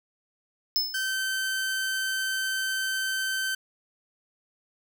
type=tone with exponential decay; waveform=square; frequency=5230 Hz; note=E8; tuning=15 cents flat; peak=-20 dBFS; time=0.76-1.15 s; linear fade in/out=0 ms; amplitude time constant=84 ms
type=tone; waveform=sawtooth; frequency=1544 Hz; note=G6; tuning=27 cents flat; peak=-23 dBFS; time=0.94-3.55 s; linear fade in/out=5 ms
effects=none